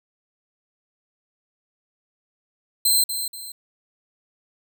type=tone with echo; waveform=10% pulse; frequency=4111 Hz; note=C8; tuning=31 cents flat; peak=-9 dBFS; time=2.85-3.04 s; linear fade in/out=5 ms; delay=240 ms; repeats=2; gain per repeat=-9 dB; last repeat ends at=3.52 s; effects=none